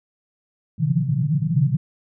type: band-pass noise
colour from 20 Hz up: white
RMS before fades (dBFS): -20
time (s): 0.78-1.77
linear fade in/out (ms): 10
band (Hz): 120 to 170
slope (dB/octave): 96
effects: none